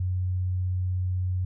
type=tone; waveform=sine; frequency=91.6 Hz; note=F#2; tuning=17 cents flat; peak=-24 dBFS; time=0-1.45 s; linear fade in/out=5 ms; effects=none